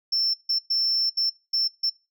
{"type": "tone bursts at uneven times", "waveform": "sine", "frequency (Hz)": 5370, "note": "E8", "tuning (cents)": 31, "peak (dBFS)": -18, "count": 6, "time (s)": [[0.12, 0.34], [0.49, 0.59], [0.7, 1.1], [1.17, 1.3], [1.53, 1.68], [1.83, 1.9]], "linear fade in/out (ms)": 10, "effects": ["noise-tail reverb RT60 0.3 s tail -25 dB re dry", "tanh soft clip ceiling -18 dBFS"]}